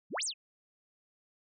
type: exponential two-way sweep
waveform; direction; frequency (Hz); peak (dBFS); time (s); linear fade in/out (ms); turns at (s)
sine; up then down; 132.9 to 9590 to 2408; -32; 0.1-0.34; 50; 0.24
effects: none